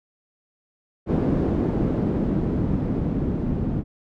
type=noise with low-pass filter sweep; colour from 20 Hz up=white; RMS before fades=-23 dBFS; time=1.06-3.84 s; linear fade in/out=50 ms; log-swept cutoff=320 to 200 Hz; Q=1.3; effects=none